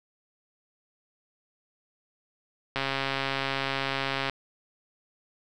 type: click train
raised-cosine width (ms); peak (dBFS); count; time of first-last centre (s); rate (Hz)
0.3; -12; 210; 2.76-4.297; 136
effects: none